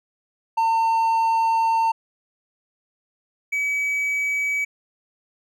triangle tone pair in turn, 905 / 2280 Hz, A5 / C#7, +48 / +48 cents, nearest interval octave + major third, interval 1600 cents, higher second, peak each -15 / -19 dBFS, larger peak first, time 0.57-1.92 / 3.52-4.65 s, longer first, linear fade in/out 10 ms, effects none

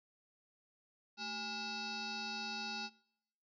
sine tone with frequency modulation, 2637 Hz, E7, in tune, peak -39 dBFS, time 1.17-2.9 s, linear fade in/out 50 ms, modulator 604 Hz, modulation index 4, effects noise-tail reverb RT60 0.8 s tail -24 dB re dry

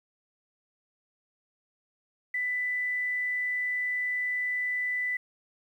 sine tone, 1990 Hz, B6, 13 cents sharp, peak -27 dBFS, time 2.34-5.17 s, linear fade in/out 5 ms, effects 10-bit

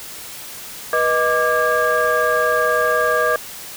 sine tone cluster, 487 / 625 / 1179 / 1630 Hz, B4 / D#5 / D6 / G#6, -24 / +8 / +6 / -33 cents, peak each -19 dBFS, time 0.93-3.36 s, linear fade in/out 2 ms, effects tanh soft clip ceiling -8 dBFS + white hiss -34 dBFS RMS until 3.76 s

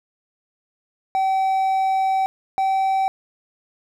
triangle tone pair in turn, 767 / 770.1 Hz, G5 / G5, -38 / -31 cents, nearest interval unison, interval 7 cents, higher second, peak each -15 dBFS, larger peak neither, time 1.15-2.26 / 2.58-3.08 s, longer first, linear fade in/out 0 ms, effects none

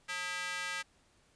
square tone with high-pass filter, 180 Hz, F#3, 47 cents flat, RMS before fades -38 dBFS, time 0.08-0.83 s, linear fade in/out 20 ms, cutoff 1700 Hz, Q 1.8, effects pink hiss -68 dBFS RMS until 1.35 s + resampled to 22050 Hz

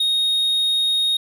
triangle tone, 3729 Hz, A#7, in tune, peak -15 dBFS, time 0-1.17 s, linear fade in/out 5 ms, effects none

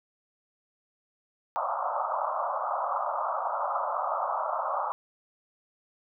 white band-pass noise, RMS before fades -30 dBFS, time 1.56-4.92 s, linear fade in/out 0 ms, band 560 to 1300 Hz, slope 96 dB/octave, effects none

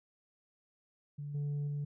sine tone with level steps, 145 Hz, D3, 22 cents flat, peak -38 / -30 / -32 dBFS, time 1.18-1.85 s, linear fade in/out 10 ms, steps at 1.34 / 1.67 s, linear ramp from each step 10 ms, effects tanh soft clip ceiling -32 dBFS

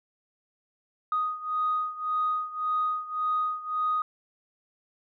sine beating tone pair, 1244.5 / 1246.3 Hz, D#6 / D#6, 0 / +2 cents, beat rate 1.8 Hz, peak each -27 / -30 dBFS, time 1.12-4.02 s, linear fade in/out 2 ms, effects tanh soft clip ceiling -18 dBFS

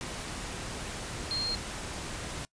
sine tone in noise, 4213 Hz, C8, 11 cents sharp, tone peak -29 dBFS, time 1.31-1.55 s, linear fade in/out 0 ms, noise pink, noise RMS -38 dBFS, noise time 0.01-2.45 s, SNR +6 dB, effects noise-tail reverb RT60 0.1 s tail -23 dB re dry + resampled to 22050 Hz

